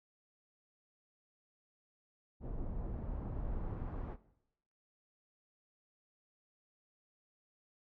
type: noise with low-pass filter sweep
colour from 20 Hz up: brown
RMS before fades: -40 dBFS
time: 2.4-4.17 s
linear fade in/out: 50 ms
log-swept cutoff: 660 to 1300 Hz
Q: 0.94
effects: noise-tail reverb RT60 0.8 s tail -17 dB re dry